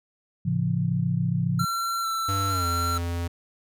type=chord; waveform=sine; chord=A augmented; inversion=none; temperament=just; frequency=110 / 137.5 / 171.88 Hz; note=A2 / C#3 / E#3; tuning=0 / -14 / -27 cents; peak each=-28 / -26 / -25 dBFS; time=0.45-1.65 s; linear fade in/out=10 ms
type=tone with vibrato; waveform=square; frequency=1348 Hz; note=E6; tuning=38 cents sharp; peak=-26 dBFS; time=1.59-2.98 s; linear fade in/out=5 ms; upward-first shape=square; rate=1.1 Hz; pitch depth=15 cents each way
type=tone with pitch glide; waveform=square; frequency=98 to 85.81 Hz; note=G2 to F2; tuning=0 to -30 cents; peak=-27 dBFS; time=2.28-3.28 s; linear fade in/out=10 ms; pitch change=-230 cents; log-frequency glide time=2.5-2.66 s
effects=none